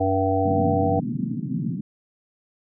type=harmonic tone; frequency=96 Hz; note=G2; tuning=36 cents flat; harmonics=1 / 3 / 5 / 7 / 8; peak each=-25 / -25 / -25 / -25 / -25 dBFS; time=0-1 s; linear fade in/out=10 ms
type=band-pass noise; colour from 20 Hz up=white; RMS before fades=-27 dBFS; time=0.45-1.81 s; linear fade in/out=5 ms; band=130 to 260 Hz; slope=48 dB/octave
effects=none